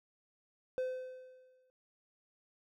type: tone with exponential decay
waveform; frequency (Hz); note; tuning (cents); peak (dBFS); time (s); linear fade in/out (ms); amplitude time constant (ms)
triangle; 512; C5; -38; -29; 0.78-1.7; 0; 200
effects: none